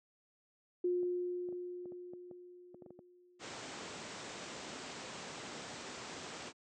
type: tone with exponential decay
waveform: sine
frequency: 356.9 Hz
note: F4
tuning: 38 cents sharp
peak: -29 dBFS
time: 0.84-3.79 s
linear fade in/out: 5 ms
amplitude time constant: 640 ms
type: clicks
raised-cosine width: 2 ms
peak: -37 dBFS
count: 12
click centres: 1.031 / 1.488 / 1.526 / 1.857 / 1.921 / 2.135 / 2.312 / 2.745 / 2.822 / 2.862 / 2.906 / 2.991 s
type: low-pass noise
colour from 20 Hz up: pink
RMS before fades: -45 dBFS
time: 3.39-6.53 s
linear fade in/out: 50 ms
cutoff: 8200 Hz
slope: 96 dB/octave
effects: high-pass 200 Hz 12 dB/octave